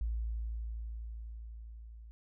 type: tone with level ramp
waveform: sine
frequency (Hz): 56.1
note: A1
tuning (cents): +34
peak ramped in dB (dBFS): -31 to -48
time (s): 0.01-2.11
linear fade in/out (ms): 0
effects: none